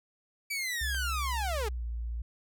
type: linear sweep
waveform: sawtooth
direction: down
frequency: 2318 to 392 Hz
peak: -28 dBFS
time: 0.5-1.69 s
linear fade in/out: 10 ms
type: tone with pitch glide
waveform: sine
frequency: 65.41 to 57.94 Hz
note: C2 to A#1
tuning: 0 to -10 cents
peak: -32 dBFS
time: 0.81-2.22 s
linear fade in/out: 5 ms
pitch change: -210 cents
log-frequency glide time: 1.61-1.83 s
type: click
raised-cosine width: 0.3 ms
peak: -30 dBFS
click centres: 0.947 s
effects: none